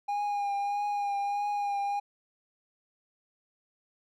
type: tone with vibrato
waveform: triangle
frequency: 813 Hz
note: G#5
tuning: 37 cents flat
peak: -26 dBFS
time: 0.08-2 s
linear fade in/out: 10 ms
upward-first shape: triangle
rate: 1.6 Hz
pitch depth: 27 cents each way
effects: none